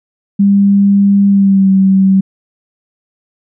sine tone with pitch glide, 199.6 to 192.02 Hz, G3 to G3, +32 to -35 cents, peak -5 dBFS, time 0.39-2.21 s, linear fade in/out 10 ms, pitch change -67 cents, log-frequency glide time 1.28-1.69 s, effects none

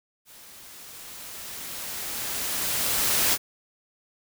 white noise with level ramp, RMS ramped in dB -49 to -21 dBFS, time 0.25-3.38 s, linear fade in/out 50 ms, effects none

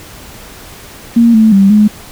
sine tone with pitch steps, 233.2 / 219.9 / 195.8 / 210.9 Hz, A#3 / A3 / G3 / G#3, +1 / -1 / -2 / +27 cents, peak -3 dBFS, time 1.16-1.88 s, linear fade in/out 10 ms, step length 180 ms, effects pink hiss -33 dBFS RMS until 2.11 s

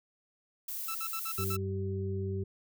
violet noise, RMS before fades -38 dBFS, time 0.68-1.56 s, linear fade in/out 5 ms
sawtooth tone bursts, 1322 Hz, E6, 5 cents sharp, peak -33 dBFS, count 6, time 0.88-1.568 s, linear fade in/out 5 ms, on 68 ms, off 56 ms
harmonic tone, 96.7 Hz, G2, 23 cents flat, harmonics 1 / 2 / 4, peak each -33 / -40 / -37 dBFS, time 1.38-2.44 s, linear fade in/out 10 ms
effects none

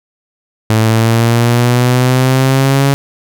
sawtooth exponential sweep, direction up, 109.4 to 139.6 Hz, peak -4 dBFS, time 0.7-2.94 s, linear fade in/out 0 ms, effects none

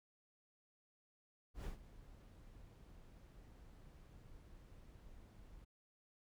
brown noise with ADSR envelope, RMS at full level -43 dBFS, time 1.54-5.65 s, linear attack 110 ms, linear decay 120 ms, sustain -16 dB, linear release 13 ms, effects none

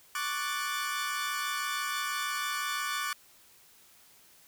sawtooth chord, D major seventh, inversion third, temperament equal, 1108.7 / 1174.7 / 1480 / 1760 Hz, C#6 / D6 / F#6 / A6, 0 / 0 / 0 / 0 cents, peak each -35 / -31 / -33 / -35 dBFS, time 0.15-3.13 s, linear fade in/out 2 ms, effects white hiss -59 dBFS RMS until 4.47 s

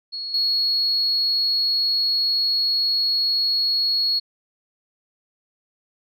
sine tone with level steps, 4333 Hz, C#8, 40 cents flat, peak -27 / -17 dBFS, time 0.12-4.2 s, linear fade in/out 20 ms, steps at 0.34 s, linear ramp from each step 2 ms, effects tanh soft clip ceiling -13 dBFS

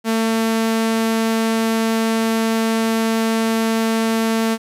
sawtooth tone, 224.6 Hz, A3, 36 cents sharp, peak -12 dBFS, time 0.04-4.58 s, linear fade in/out 50 ms, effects resampled to 32000 Hz + 8-bit

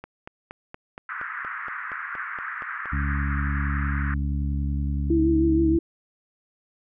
click train, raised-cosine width 0.5 ms, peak -22 dBFS, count 13, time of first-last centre 0.04-2.857 s, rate 4.26 Hz
pink band-pass noise, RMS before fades -33 dBFS, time 1.09-4.14 s, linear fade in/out 2 ms, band 1200 to 1900 Hz, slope 48 dB/octave
harmonic tone, 70.7 Hz, C#2, 35 cents sharp, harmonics 1 / 2 / 3 / 4, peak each -24 / -30 / -34 / -36 dBFS, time 2.92-5.78 s, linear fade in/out 10 ms
sine tone with vibrato, 325.8 Hz, E4, 20 cents flat, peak -18 dBFS, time 5.1-5.79 s, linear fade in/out 5 ms, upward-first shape triangle, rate 6.4 Hz, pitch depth 47 cents each way
effects none

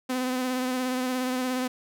sawtooth tone with vibrato, 254.5 Hz, C4, 48 cents flat, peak -22 dBFS, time 0.09-1.68 s, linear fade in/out 10 ms, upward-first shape sine, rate 17 Hz, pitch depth 26 cents each way, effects none

